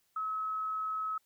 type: tone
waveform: sine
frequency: 1286 Hz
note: E6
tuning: 43 cents flat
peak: -32 dBFS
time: 0.16-1.18 s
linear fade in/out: 5 ms
effects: white hiss -74 dBFS RMS until 1.25 s